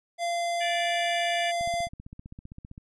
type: tone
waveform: square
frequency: 688 Hz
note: F5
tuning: 26 cents flat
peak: -27 dBFS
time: 0.18-1.89 s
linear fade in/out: 50 ms
type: harmonic tone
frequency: 583 Hz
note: D5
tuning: 13 cents flat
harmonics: 3 / 4 / 5 / 6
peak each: -33 / -34 / -35 / -36 dBFS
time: 0.6-1.52 s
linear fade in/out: 20 ms
type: click train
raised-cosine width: 5 ms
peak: -30 dBFS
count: 19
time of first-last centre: 1.61-2.779 s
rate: 15.4 Hz
effects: resampled to 22050 Hz